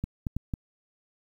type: clicks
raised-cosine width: 5 ms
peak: -17 dBFS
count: 4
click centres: 0.04 / 0.268 / 0.366 / 0.538 s
effects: 9-bit